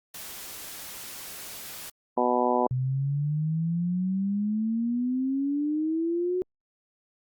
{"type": "noise", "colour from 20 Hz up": "white", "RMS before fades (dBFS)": -40, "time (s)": [0.14, 1.9], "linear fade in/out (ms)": 5}
{"type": "harmonic tone", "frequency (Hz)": 123.47, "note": "B2", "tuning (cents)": 0, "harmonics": [2, 3, 4, 5, 6, 7, 8], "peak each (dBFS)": [-29, -29, -29, -29, -29, -29, -29], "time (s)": [2.17, 2.67], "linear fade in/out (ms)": 5}
{"type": "exponential sweep", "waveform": "sine", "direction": "up", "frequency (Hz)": [125.5, 370], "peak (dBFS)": -24, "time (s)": [2.71, 6.42], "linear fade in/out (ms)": 0}
{"effects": ["Opus 48 kbps"]}